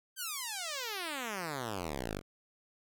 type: exponential sweep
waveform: 5% pulse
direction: down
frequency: 1598 to 43.65 Hz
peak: -25 dBFS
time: 0.16-2.22 s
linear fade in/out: 50 ms
effects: none